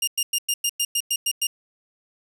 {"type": "tone bursts", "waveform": "15% pulse", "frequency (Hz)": 2819, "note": "F7", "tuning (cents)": 16, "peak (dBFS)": -13, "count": 10, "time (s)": [0.02, 1.47], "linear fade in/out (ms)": 5, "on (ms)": 55, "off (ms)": 100, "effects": []}